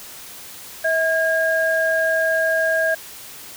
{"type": "tone pair together", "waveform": "sine", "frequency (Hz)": [646, 1626.2], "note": ["E5", "G#6"], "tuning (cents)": [-35, -37], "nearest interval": "octave + major third", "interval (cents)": 1598, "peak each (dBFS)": -19, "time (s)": [0.84, 2.95], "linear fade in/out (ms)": 10, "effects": ["white hiss -38 dBFS RMS until 3.56 s"]}